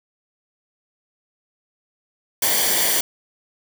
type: noise with comb filter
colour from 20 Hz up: white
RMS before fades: -19 dBFS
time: 2.42-3.01 s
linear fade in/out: 5 ms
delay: 0.76 ms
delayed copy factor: -0.65
effects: none